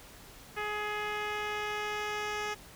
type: tone with low-pass filter sweep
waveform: 10% pulse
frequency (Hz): 419.7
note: G#4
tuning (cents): +18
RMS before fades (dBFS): -35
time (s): 0.56-2.55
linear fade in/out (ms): 20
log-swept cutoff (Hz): 2600 to 5300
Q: 1.1
effects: pink hiss -52 dBFS RMS until 2.75 s